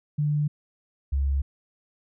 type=tone pair in turn; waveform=sine; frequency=148.3 / 68.98 Hz; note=D3 / C#2; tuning=+17 / -8 cents; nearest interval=octave + minor second; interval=1325 cents; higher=first; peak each=-21 dBFS; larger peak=neither; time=0.18-0.48 / 1.12-1.42 s; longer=neither; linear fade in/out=10 ms; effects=none